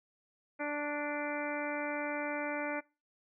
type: harmonic tone with a mistuned harmonic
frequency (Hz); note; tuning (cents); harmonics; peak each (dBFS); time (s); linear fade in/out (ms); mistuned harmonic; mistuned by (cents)
293.7; D4; 0; 1 / 2 / 3 / 4 / 5 / 6 / 7 / 8; -39 / -38 / -42 / -47 / -42 / -47 / -43 / -45; 0.59-2.81; 20; 4; -17
effects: noise-tail reverb RT60 0.3 s tail -23 dB re dry